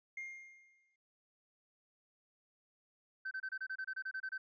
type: tone with exponential decay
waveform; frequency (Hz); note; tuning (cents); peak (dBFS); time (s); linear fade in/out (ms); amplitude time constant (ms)
triangle; 2121; C7; +23; -37; 0.17-0.96; 5; 170
type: tone bursts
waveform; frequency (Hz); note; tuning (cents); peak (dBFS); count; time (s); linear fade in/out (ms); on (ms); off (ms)
sine; 1540; G6; -31; -36; 13; 3.25-4.38; 10; 62; 27
effects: tanh soft clip ceiling -36 dBFS + resampled to 16000 Hz